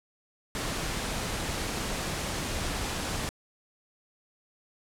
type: noise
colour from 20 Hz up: pink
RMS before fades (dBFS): -32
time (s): 0.55-3.29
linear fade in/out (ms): 0
effects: low-pass 10000 Hz 12 dB/octave